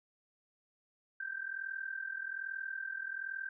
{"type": "tone with amplitude modulation", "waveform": "sine", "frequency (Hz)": 1568, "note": "G6", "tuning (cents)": 0, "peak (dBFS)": -34, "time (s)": [1.2, 3.49], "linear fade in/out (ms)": 5, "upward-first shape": "sine", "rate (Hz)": 41.2, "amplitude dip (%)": 80, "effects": []}